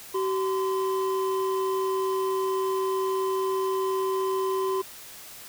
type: tone pair together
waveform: triangle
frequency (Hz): 381.7 / 1025.2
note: G4 / C6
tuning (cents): -46 / -36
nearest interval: octave + perfect fourth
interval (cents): 1710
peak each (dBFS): -23 / -28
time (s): 0.14-4.82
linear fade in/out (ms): 10
effects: white hiss -44 dBFS RMS until 5.48 s